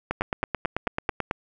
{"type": "two click trains", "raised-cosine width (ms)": 0.5, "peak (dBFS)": [-10, -10], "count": [11, 6], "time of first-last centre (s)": [[0.11, 1.203], [0.21, 1.311]], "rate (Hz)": [9.15, 4.54], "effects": []}